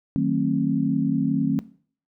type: chord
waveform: sine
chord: D# diminished seventh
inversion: none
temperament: just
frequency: 155.56 / 186.68 / 224 / 268.8 Hz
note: D#3 / F#3 / A3 / C4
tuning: 0 / +16 / +31 / +47 cents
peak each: -26 / -26 / -25 / -23 dBFS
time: 0.16-1.59 s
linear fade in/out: 0 ms
effects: noise-tail reverb RT60 0.5 s tail -20 dB re dry